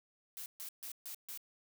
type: noise bursts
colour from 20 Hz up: blue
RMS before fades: -45 dBFS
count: 5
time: 0.37-1.375 s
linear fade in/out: 0 ms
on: 89 ms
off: 140 ms
effects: none